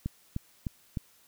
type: click train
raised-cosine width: 5 ms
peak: -19 dBFS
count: 4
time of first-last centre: 0.06-0.972 s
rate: 3.29 Hz
effects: white hiss -62 dBFS RMS until 1.27 s